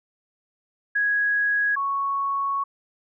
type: tone pair in turn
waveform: sine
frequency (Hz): 1661.2 / 1108.7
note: G#6 / C#6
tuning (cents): 0 / 0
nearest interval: perfect fifth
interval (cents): 700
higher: first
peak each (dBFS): -19 / -22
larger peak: first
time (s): 0.95-1.76 / 1.76-2.64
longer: second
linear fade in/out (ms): 10
effects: none

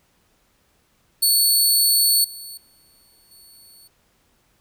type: tone with level steps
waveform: 15% pulse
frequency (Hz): 4435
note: C#8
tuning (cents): 0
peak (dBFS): -8 / -28 / -48 / -40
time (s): 1.22-3.88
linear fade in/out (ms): 10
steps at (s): 2.24 / 2.57 / 3.31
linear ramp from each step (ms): 5
effects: pink hiss -63 dBFS RMS until 4.6 s

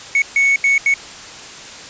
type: tone bursts at uneven times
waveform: triangle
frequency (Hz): 2217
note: C#7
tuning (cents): 0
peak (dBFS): -9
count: 4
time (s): 0.15-0.22 / 0.36-0.56 / 0.64-0.78 / 0.86-0.94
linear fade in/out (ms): 2
effects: white hiss -34 dBFS RMS until 1.89 s + resampled to 16000 Hz

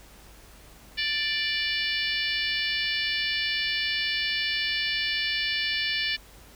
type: harmonic tone with a mistuned harmonic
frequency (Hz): 587.3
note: D5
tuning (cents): 0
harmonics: 3 / 4 / 5 / 6 / 7 / 8 / 9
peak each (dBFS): -31 / -31 / -31 / -34 / -37 / -34 / -37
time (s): 0.97-6.17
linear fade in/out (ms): 20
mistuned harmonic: 8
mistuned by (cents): -57
effects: added 50 Hz sine -52 dBFS peak until 6.55 s + pink hiss -52 dBFS RMS until 6.55 s

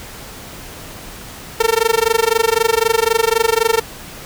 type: tone with amplitude modulation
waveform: sawtooth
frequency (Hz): 453.3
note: A#4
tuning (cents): -48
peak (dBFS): -5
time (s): 1.6-3.8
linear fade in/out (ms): 5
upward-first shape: sine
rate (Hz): 23.9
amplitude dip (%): 100
effects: pink hiss -34 dBFS RMS until 4.25 s

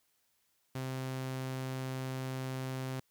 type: tone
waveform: sawtooth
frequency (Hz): 130.81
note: C3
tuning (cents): 0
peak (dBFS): -32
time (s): 0.75-3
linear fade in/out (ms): 5
effects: white hiss -75 dBFS RMS until 3.1 s

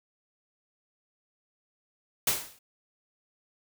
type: noise with exponential decay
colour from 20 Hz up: white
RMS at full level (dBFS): -22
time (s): 2.27-2.59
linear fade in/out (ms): 5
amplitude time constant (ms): 69
effects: none

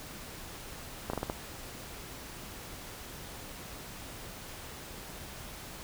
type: slowing click train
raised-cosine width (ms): 1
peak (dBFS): -18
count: 5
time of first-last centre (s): 1.1-1.299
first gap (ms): 34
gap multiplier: 1.26
effects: pink hiss -45 dBFS RMS until 5.83 s

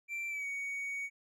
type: tone with pitch glide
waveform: triangle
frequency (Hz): 2349 to 2240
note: D7 to C#7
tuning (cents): 0 to +18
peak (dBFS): -34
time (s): 0.08-1.1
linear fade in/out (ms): 50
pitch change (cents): -82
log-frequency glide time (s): 0.29-0.46
effects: none

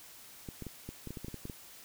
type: clicks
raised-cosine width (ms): 3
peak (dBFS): -28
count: 12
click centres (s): 0.488 / 0.623 / 0.667 / 0.89 / 1.073 / 1.106 / 1.172 / 1.246 / 1.283 / 1.343 / 1.454 / 1.498
effects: white hiss -53 dBFS RMS until 1.84 s

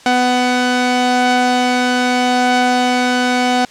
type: tone pair together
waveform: sawtooth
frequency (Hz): 249.2 / 746.8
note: B3 / F#5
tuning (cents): +16 / +16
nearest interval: octave + perfect fifth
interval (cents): 1900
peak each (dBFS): -11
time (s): 0.06-3.65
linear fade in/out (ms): 2
effects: white hiss -41 dBFS RMS until 3.7 s + low-pass 6000 Hz 12 dB/octave

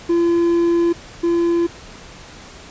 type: tone pair in turn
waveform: triangle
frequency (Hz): 341 / 341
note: F4 / F4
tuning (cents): -41 / -41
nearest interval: unison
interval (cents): 0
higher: neither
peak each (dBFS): -11 / -12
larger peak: first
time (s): 0.09-0.93 / 1.23-1.67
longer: first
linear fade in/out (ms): 10
effects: pink hiss -39 dBFS RMS until 2.7 s + resampled to 16000 Hz

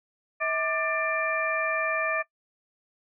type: harmonic tone with a mistuned harmonic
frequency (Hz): 593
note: D5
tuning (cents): +17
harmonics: 1 / 2 / 3 / 4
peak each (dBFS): -30 / -30 / -30 / -30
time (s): 0.4-2.23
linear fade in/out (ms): 20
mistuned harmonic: 1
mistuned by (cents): +140
effects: noise-tail reverb RT60 0.1 s tail -21 dB re dry

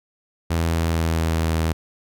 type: tone with pitch glide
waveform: sawtooth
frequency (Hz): 82.8 to 80.77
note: E2 to E2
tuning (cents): +8 to -35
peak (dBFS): -15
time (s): 0.5-1.73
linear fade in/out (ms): 10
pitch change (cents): -43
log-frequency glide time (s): 0.66-1.53
effects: none

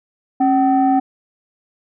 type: tone pair together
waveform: sine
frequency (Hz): 271.7 / 762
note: C#4 / G5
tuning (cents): -35 / -49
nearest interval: octave + tritone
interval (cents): 1786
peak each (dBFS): -13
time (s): 0.4-1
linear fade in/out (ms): 10
effects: tanh soft clip ceiling -7 dBFS

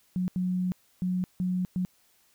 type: tone bursts at uneven times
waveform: sine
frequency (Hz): 182.3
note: F#3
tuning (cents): -25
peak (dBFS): -25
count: 5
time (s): 0.16-0.28 / 0.36-0.72 / 1.02-1.24 / 1.4-1.65 / 1.76-1.85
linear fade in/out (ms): 0
effects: white hiss -65 dBFS RMS until 2.34 s

